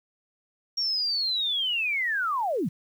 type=linear sweep; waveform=sine; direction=down; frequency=5600 to 128.1 Hz; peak=-24 dBFS; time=0.77-2.69 s; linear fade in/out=10 ms; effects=9-bit